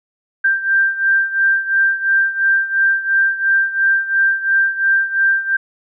sine beating tone pair, 1577 / 1579.9 Hz, G6 / G6, +10 / +13 cents, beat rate 2.9 Hz, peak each -14 / -18 dBFS, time 0.44-5.57 s, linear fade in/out 10 ms, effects none

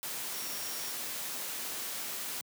sine tone in noise, 5588 Hz, F8, in tune, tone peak -44 dBFS, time 0.34-0.91 s, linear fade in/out 0 ms, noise white, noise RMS -38 dBFS, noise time 0.03-2.41 s, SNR -9 dB, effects high-pass 150 Hz 12 dB/octave

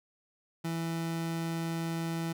30% pulse tone, 165.4 Hz, E3, 6 cents sharp, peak -29 dBFS, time 0.64-2.33 s, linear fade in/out 10 ms, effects none

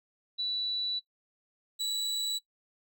sine / 35% pulse tone pair in turn, 3951 / 3934 Hz, B7 / B7, 0 / -7 cents, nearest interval unison, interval 7 cents, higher first, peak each -29 / -28 dBFS, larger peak second, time 0.38-1 / 1.79-2.39 s, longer first, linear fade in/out 20 ms, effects noise-tail reverb RT60 0.1 s tail -18 dB re dry

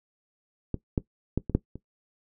clicks, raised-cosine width 3 ms, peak -15 / -11 / -12 / -18 / -8 / -26 dBFS, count 6, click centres 0.743 / 0.978 / 1.376 / 1.497 / 1.55 / 1.756 s, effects noise-tail reverb RT60 0.1 s tail -17 dB re dry

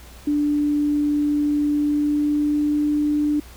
sine tone with pitch glide, 293.7 to 296.4 Hz, D4 to D4, 0 to +16 cents, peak -17 dBFS, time 0.27-3.4 s, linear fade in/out 5 ms, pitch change +16 cents, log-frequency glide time 1.67-2.89 s, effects added 60 Hz sine -42 dBFS peak until 3.56 s + pink hiss -46 dBFS RMS until 3.56 s

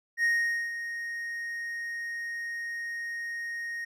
triangle tone with ADSR envelope, 1864.7 Hz, A#6, in tune, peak -20 dBFS, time 0.17-3.85 s, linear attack 66 ms, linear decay 470 ms, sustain -11 dB, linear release 9 ms, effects none

